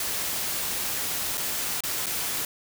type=noise with dropouts; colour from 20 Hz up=white; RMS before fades=-29 dBFS; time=0-2.45 s; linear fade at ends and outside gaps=2 ms; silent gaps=1.373-1.377 / 1.806-1.836 / 2.06-2.066 s; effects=none